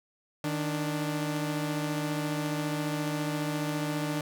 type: tone pair together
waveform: sawtooth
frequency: 154.15 / 293.7 Hz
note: D#3 / D4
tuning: -16 / 0 cents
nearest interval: major seventh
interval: 1116 cents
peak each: -28 dBFS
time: 0.44-4.21 s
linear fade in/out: 2 ms
effects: none